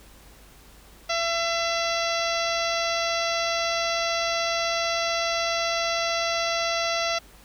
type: harmonic tone with a mistuned harmonic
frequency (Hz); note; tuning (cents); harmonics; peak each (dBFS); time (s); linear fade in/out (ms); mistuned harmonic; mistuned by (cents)
673; E5; +36; 1 / 2 / 3 / 4 / 5 / 6 / 7 / 8 / 9; -27 / -30 / -32 / -33 / -34 / -35 / -35 / -36 / -37; 1.09-7.19; 10; 8; +38
effects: added 50 Hz sine -52 dBFS peak until 7.44 s + pink hiss -52 dBFS RMS until 7.44 s